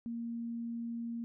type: tone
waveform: sine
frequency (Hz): 233.1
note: A#3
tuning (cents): 0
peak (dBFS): -36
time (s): 0.06-1.24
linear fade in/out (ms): 0
effects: none